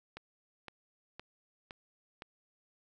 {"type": "click train", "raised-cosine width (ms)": 0.3, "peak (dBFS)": -28, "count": 5, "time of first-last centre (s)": [0.17, 2.221], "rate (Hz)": 1.95, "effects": []}